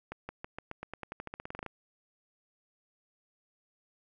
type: accelerating click train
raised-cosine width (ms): 0.5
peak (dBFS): -24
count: 19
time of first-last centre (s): 0.12-1.663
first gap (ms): 170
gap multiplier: 0.91
effects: none